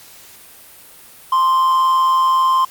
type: tone with amplitude modulation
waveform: triangle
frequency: 1046.5 Hz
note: C6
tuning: in tune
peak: -8 dBFS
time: 1.32-2.65 s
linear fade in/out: 5 ms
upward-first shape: sine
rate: 164 Hz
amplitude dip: 35%
effects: white hiss -42 dBFS RMS until 2.7 s + Opus 48 kbps